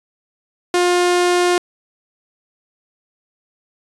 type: tone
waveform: sawtooth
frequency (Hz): 355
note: F4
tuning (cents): +28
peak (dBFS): -9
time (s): 0.74-1.58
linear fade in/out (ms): 2
effects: resampled to 24000 Hz